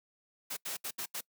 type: noise bursts at uneven times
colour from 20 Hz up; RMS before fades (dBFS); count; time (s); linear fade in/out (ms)
white; -38; 5; 0.5-0.57 / 0.65-0.77 / 0.84-0.91 / 0.98-1.06 / 1.14-1.21; 10
effects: noise-tail reverb RT60 0.1 s tail -24 dB re dry + high-pass 150 Hz 12 dB/octave